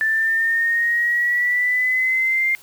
sine exponential sweep, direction up, 1760 to 2112 Hz, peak -16 dBFS, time 0.01-2.55 s, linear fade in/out 0 ms, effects white hiss -47 dBFS RMS until 2.62 s

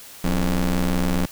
30% pulse ring-modulated tone, 85.4 Hz, F2, 38 cents flat, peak -13 dBFS, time 0.24-1.26 s, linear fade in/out 5 ms, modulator 95.2 Hz, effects white hiss -42 dBFS RMS until 1.31 s

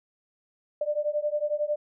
sine beating tone pair, 590 / 601 Hz, D5 / D5, +8 / +40 cents, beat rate 11 Hz, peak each -28 dBFS, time 0.81-1.76 s, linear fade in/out 5 ms, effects none

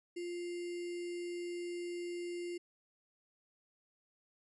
sine tone with sample-and-hold, 349.2 Hz, F4, in tune, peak -38 dBFS, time 0.16-2.58 s, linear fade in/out 10 ms, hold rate 2450 Hz, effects resampled to 24000 Hz

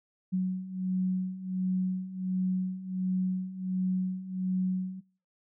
sine beating tone pair, 184.5 / 185.9 Hz, F#3 / F#3, -5 / +8 cents, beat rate 1.4 Hz, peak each -33 / -29 dBFS, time 0.32-5.01 s, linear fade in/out 20 ms, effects noise-tail reverb RT60 0.5 s tail -26 dB re dry

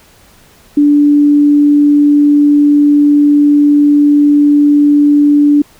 sine tone, 291.5 Hz, D4, 13 cents flat, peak -4 dBFS, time 0.77-5.62 s, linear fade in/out 5 ms, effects pink hiss -44 dBFS RMS until 5.79 s

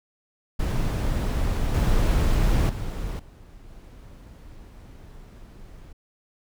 brown noise with level steps, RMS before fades -24 / -20 / -30 / -46 / -44 dBFS, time 0.59-5.93 s, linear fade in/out 10 ms, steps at 1.74 / 2.69 / 3.19 / 3.68 s, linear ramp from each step 5 ms, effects none

